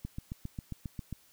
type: click train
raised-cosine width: 5 ms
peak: -25 dBFS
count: 9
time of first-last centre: 0.05-1.127 s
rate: 7.43 Hz
effects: white hiss -63 dBFS RMS until 1.32 s